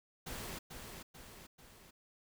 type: noise with echo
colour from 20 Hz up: pink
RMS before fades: -44 dBFS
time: 0.26-0.59 s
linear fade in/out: 10 ms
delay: 440 ms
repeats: 3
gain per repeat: -5 dB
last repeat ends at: 1.91 s
effects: none